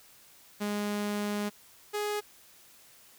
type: tone pair in turn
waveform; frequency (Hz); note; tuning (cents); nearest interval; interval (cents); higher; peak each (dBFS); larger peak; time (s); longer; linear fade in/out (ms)
sawtooth; 206.7 / 416.8; G#3 / G#4; -8 / +6; octave; 1214; second; -26; neither; 0.6-1.5 / 1.93-2.21; first; 20
effects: white hiss -57 dBFS RMS until 3.18 s